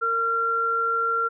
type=tone pair together; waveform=sine; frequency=460 / 1373.3 Hz; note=A#4 / F6; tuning=-23 / -30 cents; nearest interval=octave + perfect fifth; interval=1893 cents; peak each=-30 / -21 dBFS; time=0.01-1.29 s; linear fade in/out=20 ms; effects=none